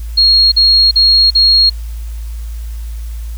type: tone bursts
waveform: sine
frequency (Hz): 4283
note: C8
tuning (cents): +40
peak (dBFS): -5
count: 4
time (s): 0.17-1.699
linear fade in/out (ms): 10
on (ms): 350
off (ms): 43
effects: added 56 Hz sine -20 dBFS peak until 3.37 s + white hiss -42 dBFS RMS until 3.37 s